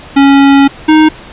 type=tone pair in turn; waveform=square; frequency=277.2 / 311.1 Hz; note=C#4 / D#4; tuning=0 / 0 cents; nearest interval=major second; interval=200 cents; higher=second; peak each=-3 dBFS; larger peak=neither; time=0.16-0.68 / 0.88-1.09 s; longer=first; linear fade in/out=10 ms; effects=pink hiss -31 dBFS RMS until 1.32 s + resampled to 8000 Hz